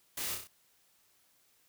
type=noise with echo; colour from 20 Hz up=white; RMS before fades=-38 dBFS; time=0.17-0.35 s; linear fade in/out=5 ms; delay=31 ms; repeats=4; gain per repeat=-4 dB; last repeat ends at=0.474 s; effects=white hiss -69 dBFS RMS until 1.68 s